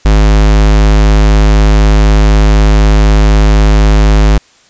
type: tone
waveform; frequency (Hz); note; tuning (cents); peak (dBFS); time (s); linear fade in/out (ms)
square; 52; G#1; +3; -4; 0.05-4.38; 5
effects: white hiss -45 dBFS RMS until 4.69 s + resampled to 16000 Hz